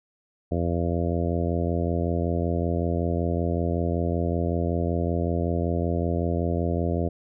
harmonic tone, 85.3 Hz, F2, 40 cents flat, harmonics 1 / 2 / 3 / 4 / 5 / 6 / 7 / 8, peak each -26 / -29 / -31 / -32 / -33 / -34 / -34 / -35 dBFS, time 0.51-7.09 s, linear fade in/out 10 ms, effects none

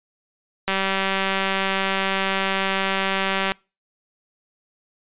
click train, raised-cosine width 0.3 ms, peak -6 dBFS, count 549, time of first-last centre 0.68-3.519 s, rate 193 Hz, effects noise-tail reverb RT60 0.3 s tail -26 dB re dry + resampled to 8000 Hz

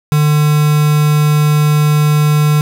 triangle tone with quantisation, 150 Hz, D3, 37 cents sharp, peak -6 dBFS, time 0.12-2.61 s, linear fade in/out 0 ms, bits 3, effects none

